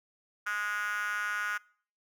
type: tone with high-pass filter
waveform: 5% pulse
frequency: 207.7 Hz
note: G#3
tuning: in tune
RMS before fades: -33 dBFS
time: 0.46-1.58 s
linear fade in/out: 10 ms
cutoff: 1400 Hz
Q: 9
effects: noise-tail reverb RT60 0.5 s tail -24 dB re dry